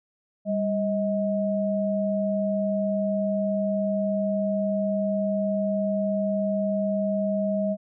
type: tone pair together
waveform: sine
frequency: 198.49 / 632 Hz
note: G3 / D#5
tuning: +22 / +27 cents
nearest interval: octave + minor sixth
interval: 2005 cents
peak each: -25 dBFS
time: 0.45-7.77 s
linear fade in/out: 50 ms
effects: none